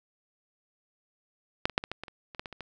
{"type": "clicks", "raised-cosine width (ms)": 0.3, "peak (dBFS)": [-8, -23, -7, -19, -18, -21, -28, -28, -18, -22, -26, -23], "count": 12, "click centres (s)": [1.655, 1.697, 1.779, 1.839, 1.916, 2.036, 2.082, 2.348, 2.395, 2.458, 2.527, 2.607], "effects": []}